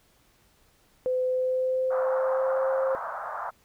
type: tone with pitch glide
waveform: sine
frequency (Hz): 509 to 530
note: C5 to C5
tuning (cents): -48 to +22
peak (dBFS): -23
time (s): 1.06-2.95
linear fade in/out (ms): 0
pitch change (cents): +70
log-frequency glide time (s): 1.23-2.71
type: band-pass noise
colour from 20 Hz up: white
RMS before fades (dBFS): -34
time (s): 1.9-3.51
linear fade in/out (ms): 20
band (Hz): 590 to 1400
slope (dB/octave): 48
effects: pink hiss -63 dBFS RMS until 3.64 s